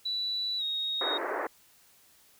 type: tone with pitch glide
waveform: sine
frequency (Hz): 3953 to 3751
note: B7 to A#7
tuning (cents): +1 to +10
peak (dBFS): -29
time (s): 0.05-1.18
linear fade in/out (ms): 10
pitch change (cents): -91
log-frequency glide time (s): 0.58-0.63
type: band-pass noise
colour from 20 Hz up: pink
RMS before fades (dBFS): -33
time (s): 1.01-1.47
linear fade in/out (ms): 2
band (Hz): 330 to 1900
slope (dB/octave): 48
effects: white hiss -61 dBFS RMS until 2.39 s